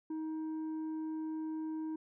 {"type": "tone with tanh clipping", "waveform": "triangle", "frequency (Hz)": 315.2, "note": "D#4", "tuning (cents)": 23, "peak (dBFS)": -37, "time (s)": [0.1, 1.96], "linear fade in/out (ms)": 5, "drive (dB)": 9, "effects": []}